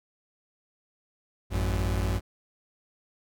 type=tone pair together; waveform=40% pulse; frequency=54.67 / 92.5 Hz; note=A1 / F#2; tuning=-10 / 0 cents; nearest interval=major sixth; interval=910 cents; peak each=-27 dBFS; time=1.5-2.21 s; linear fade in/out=50 ms; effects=none